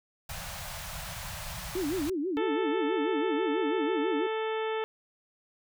pink band-stop noise, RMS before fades -39 dBFS, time 0.29-2.1 s, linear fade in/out 5 ms, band 180 to 580 Hz, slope 48 dB/octave
sine tone with vibrato, 329.6 Hz, E4, in tune, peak -28 dBFS, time 1.75-4.27 s, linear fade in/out 5 ms, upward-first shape sine, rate 6.1 Hz, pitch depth 270 cents each way
harmonic tone, 440 Hz, A4, in tune, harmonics 1 / 2 / 3 / 4 / 5 / 6 / 7 / 8, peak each -30 / -36 / -40 / -42 / -44 / -46 / -47 / -48 dBFS, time 2.37-4.84 s, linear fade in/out 0 ms
effects none

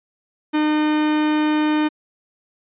45% pulse tone, 304.4 Hz, D#4, 38 cents flat, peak -16 dBFS, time 0.53-1.89 s, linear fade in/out 20 ms, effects resampled to 8000 Hz

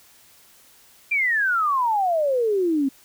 sine exponential sweep, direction down, 2412 to 262.2 Hz, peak -18 dBFS, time 1.11-2.89 s, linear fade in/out 10 ms, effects white hiss -53 dBFS RMS until 3.04 s

